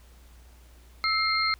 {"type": "tone cluster", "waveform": "sine", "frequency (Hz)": [1307, 2114, 4210], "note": ["E6", "C7", "C8"], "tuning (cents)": [-15, 17, 10], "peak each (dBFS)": -27, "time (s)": [1.04, 1.54], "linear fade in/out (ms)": 0, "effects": ["added 60 Hz sine -50 dBFS peak until 1.59 s", "pink hiss -59 dBFS RMS until 1.59 s"]}